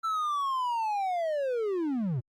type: linear sweep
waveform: triangle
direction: down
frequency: 1340 to 110 Hz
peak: -25 dBFS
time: 0.03-2.21 s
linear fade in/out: 20 ms
effects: Opus 48 kbps